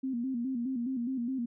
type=tone with vibrato; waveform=sine; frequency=249.9 Hz; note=B3; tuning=21 cents sharp; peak=-30 dBFS; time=0.03-1.46 s; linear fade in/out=10 ms; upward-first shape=square; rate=4.8 Hz; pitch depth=95 cents each way; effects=none